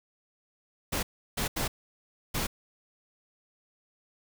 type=noise bursts at uneven times; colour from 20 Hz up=pink; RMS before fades=-30 dBFS; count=4; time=0.92-1.03 / 1.37-1.48 / 1.56-1.68 / 2.34-2.47 s; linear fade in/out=10 ms; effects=none